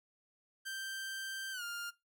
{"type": "tone with pitch glide", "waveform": "sawtooth", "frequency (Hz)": [1568, 1405], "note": ["G6", "F6"], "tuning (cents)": [0, 10], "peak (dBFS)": -36, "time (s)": [0.65, 1.91], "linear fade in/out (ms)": 20, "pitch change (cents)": -190, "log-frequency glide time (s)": [1.52, 1.63], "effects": ["noise-tail reverb RT60 0.2 s tail -19 dB re dry"]}